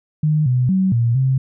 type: tone with pitch steps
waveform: sine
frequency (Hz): 153 / 125.7 / 189.2 / 117.4 / 132.1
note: D#3 / B2 / F#3 / A#2 / C3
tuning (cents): -29 / +31 / +39 / +13 / +17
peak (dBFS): -13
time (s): 0.23-1.38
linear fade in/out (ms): 5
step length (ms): 230
effects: none